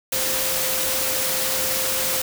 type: tone in noise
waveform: sine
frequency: 523.3 Hz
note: C5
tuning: in tune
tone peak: -31 dBFS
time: 0.12-2.22 s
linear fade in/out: 5 ms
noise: white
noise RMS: -23 dBFS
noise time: 0.12-2.22 s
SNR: -11 dB
effects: none